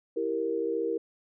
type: chord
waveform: sine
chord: E diminished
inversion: none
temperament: equal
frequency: 329.6 / 392 / 466.2 Hz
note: E4 / G4 / Bb4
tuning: 0 / 0 / 0 cents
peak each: -33 / -33 / -29 dBFS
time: 0.16-0.98 s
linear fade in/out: 10 ms
effects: none